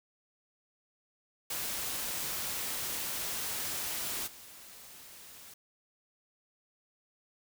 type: noise with level steps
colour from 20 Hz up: white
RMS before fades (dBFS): -36 / -51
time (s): 1.5-5.54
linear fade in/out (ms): 5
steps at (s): 4.26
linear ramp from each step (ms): 20
effects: none